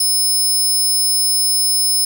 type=tone; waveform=20% pulse; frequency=5220 Hz; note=E8; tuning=18 cents flat; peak=-8 dBFS; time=0-2.05 s; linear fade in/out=5 ms; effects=7-bit